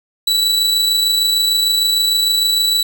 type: tone with amplitude modulation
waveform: 40% pulse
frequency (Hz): 3945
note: B7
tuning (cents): -3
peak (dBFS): -10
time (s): 0.27-2.83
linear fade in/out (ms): 5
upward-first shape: sine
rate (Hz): 26.6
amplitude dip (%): 30
effects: none